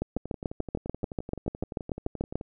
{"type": "two click trains", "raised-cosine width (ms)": 2, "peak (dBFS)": [-23, -15], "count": [27, 17], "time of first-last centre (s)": [[0.17, 2.411], [0.02, 2.356]], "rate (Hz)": [11.6, 6.85], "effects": []}